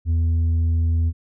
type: tone with tanh clipping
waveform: triangle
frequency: 82.4 Hz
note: E2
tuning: in tune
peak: -17 dBFS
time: 0.05-1.13 s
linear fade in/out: 50 ms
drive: 8 dB
effects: none